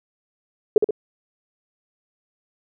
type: tone with echo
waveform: sine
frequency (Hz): 425.6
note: G#4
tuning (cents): +42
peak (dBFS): -8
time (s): 0.76-0.78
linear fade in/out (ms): 2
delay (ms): 64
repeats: 2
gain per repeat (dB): -5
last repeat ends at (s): 0.908
effects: none